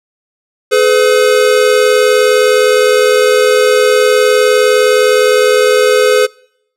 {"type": "tone pair together", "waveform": "square", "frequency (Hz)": [425.7, 505.3], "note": ["G#4", "B4"], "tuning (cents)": [43, 40], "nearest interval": "minor third", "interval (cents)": 297, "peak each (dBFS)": -10, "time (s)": [0.71, 6.27], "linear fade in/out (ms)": 20, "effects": ["noise-tail reverb RT60 0.7 s tail -25 dB re dry", "low-pass 11000 Hz 12 dB/octave"]}